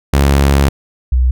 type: tone pair in turn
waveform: sawtooth / sine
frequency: 69.7 / 62.78 Hz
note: C#2 / B1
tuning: +10 / +29 cents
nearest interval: major second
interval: 181 cents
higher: first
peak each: -4 / -8 dBFS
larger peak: first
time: 0.13-0.69 / 1.12-1.31 s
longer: first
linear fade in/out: 5 ms
effects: none